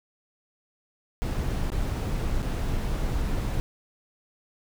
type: noise with dropouts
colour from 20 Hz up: brown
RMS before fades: -27 dBFS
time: 1.22-3.6 s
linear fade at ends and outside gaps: 0 ms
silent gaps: 1.702-1.719 / 2.422-2.428 s
effects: none